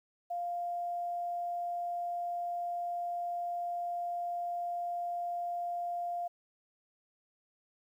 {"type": "tone", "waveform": "sine", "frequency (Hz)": 698.5, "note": "F5", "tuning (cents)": 0, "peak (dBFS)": -33, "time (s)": [0.3, 6.28], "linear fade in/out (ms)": 10, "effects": ["11-bit"]}